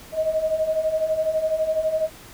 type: beating tone pair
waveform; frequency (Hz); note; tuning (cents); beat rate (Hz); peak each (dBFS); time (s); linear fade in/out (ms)
sine; 622.3 / 634.3; D#5 / D#5; 0 / +33; 12; -26 / -21; 0.12-2.1; 50
effects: pink hiss -44 dBFS RMS until 2.33 s